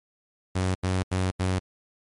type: tone bursts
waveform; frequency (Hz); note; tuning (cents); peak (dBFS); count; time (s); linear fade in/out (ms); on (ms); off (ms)
sawtooth; 93; F#2; +9; -19; 4; 0.55-1.593; 10; 200; 81
effects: MP3 48 kbps